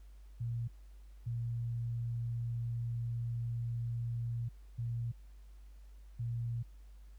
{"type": "tone bursts at uneven times", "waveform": "sine", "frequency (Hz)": 117.5, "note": "A#2", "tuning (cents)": 14, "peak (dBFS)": -34, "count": 4, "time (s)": [[0.4, 0.68], [1.26, 4.49], [4.78, 5.12], [6.19, 6.63]], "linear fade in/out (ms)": 10, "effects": ["added 50 Hz sine -51 dBFS peak until 7.18 s", "pink hiss -72 dBFS RMS until 7.18 s"]}